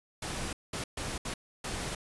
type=noise bursts at uneven times; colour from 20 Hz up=pink; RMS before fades=-36 dBFS; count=5; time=0.22-0.53 / 0.73-0.84 / 0.97-1.18 / 1.25-1.34 / 1.64-1.95 s; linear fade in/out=5 ms; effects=resampled to 24000 Hz